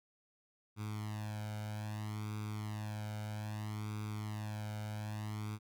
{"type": "tone with flanger", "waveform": "sawtooth", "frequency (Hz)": 106.2, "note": "G#2", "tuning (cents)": 39, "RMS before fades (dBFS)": -41, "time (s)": [0.76, 5.59], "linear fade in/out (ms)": 50, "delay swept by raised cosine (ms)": [0.83, 1.34], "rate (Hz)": 0.62, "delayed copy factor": 0.85, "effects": []}